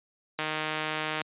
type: click train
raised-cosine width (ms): 0.3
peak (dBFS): -14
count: 129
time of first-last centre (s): 0.39-1.216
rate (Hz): 155
effects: high-pass 150 Hz 12 dB/octave + resampled to 8000 Hz